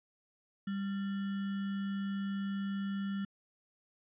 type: tone with sample-and-hold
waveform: sine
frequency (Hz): 197.6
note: G3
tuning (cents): +14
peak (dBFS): -33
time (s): 0.67-3.25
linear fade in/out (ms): 5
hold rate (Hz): 1575
effects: resampled to 8000 Hz